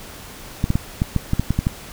clicks, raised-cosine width 5 ms, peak -5 dBFS, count 10, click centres 0.641 / 0.704 / 0.755 / 1.019 / 1.163 / 1.334 / 1.396 / 1.506 / 1.59 / 1.669 s, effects pink hiss -38 dBFS RMS until 1.92 s

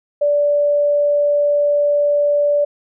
sine tone, 582 Hz, D5, 16 cents flat, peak -12 dBFS, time 0.21-2.65 s, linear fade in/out 10 ms, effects none

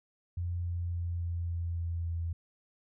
sine tone with pitch steps, 87.31 / 86.76 / 86.21 / 85.66 / 85.12 / 84.58 / 84.04 Hz, F2 / F2 / F2 / F2 / F2 / E2 / E2, 0 / -11 / -22 / -33 / -44 / +45 / +34 cents, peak -31 dBFS, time 0.37-2.33 s, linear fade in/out 5 ms, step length 280 ms, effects none

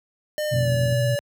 square tone with pitch glide, 605 to 574.7 Hz, D#5 to D5, -49 to -38 cents, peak -24 dBFS, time 0.38-1.19 s, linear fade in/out 0 ms, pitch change -89 cents, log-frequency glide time 0.49-0.71 s
sine tone with vibrato, 123.47 Hz, B2, in tune, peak -19 dBFS, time 0.51-1.16 s, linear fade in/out 20 ms, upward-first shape sine, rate 19 Hz, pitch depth 86 cents each way
click train, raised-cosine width 5 ms, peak -18 dBFS, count 18, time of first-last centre 0.54-0.925 s, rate 44.1 Hz
effects high-pass 80 Hz 12 dB/octave

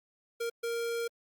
square tone bursts at uneven times, 466.2 Hz, A#4, in tune, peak -32 dBFS, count 2, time 0.4-0.5 / 0.63-1.08 s, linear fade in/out 10 ms, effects Opus 48 kbps

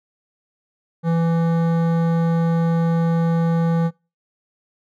triangle tone with hard clipping, 166.5 Hz, E3, 18 cents sharp, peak -18 dBFS, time 1.03-3.91 s, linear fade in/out 50 ms, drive 18 dB, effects noise-tail reverb RT60 0.3 s tail -24 dB re dry

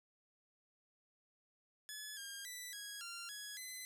10% pulse tone with pitch steps, 1710 / 1613 / 1978 / 1655 / 1385 / 1673 / 2027 Hz, A6 / G6 / B6 / G#6 / F6 / G#6 / B6, -50 / +49 / +2 / -6 / -15 / +12 / +45 cents, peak -37 dBFS, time 1.89-3.85 s, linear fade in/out 0 ms, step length 280 ms, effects none

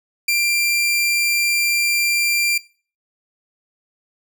sawtooth tone, 2373 Hz, D7, 17 cents sharp, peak -12 dBFS, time 0.28-2.58 s, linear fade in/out 5 ms, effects noise-tail reverb RT60 0.4 s tail -22 dB re dry

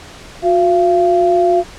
sine tone pair together, 360.9 / 684 Hz, F#4 / F5, -43 / -36 cents, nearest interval major seventh, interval 1107 cents, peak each -12 dBFS, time 0.42-1.64 s, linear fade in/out 50 ms, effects pink hiss -36 dBFS RMS until 1.78 s + low-pass 7000 Hz 12 dB/octave

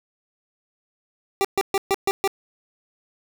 25% pulse tone bursts, 392 Hz, G4, in tune, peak -14 dBFS, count 6, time 1.41-2.276 s, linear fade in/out 0 ms, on 36 ms, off 130 ms, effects none

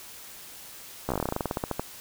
slowing click train, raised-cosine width 1 ms, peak -13 dBFS, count 19, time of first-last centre 1.09-1.796 s, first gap 14 ms, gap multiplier 1.11, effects white hiss -45 dBFS RMS until 2 s

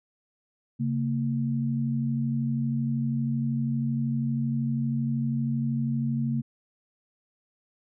sine tone pair together, 136.37 / 229.1 Hz, C#3 / A#3, -28 / -30 cents, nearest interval major sixth, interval 898 cents, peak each -27 dBFS, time 0.79-6.42 s, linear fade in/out 20 ms, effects none

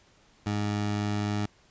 20% pulse tone, 103.83 Hz, G#2, in tune, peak -22 dBFS, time 0.46-1.46 s, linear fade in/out 5 ms, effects pink hiss -61 dBFS RMS until 1.7 s + resampled to 16000 Hz

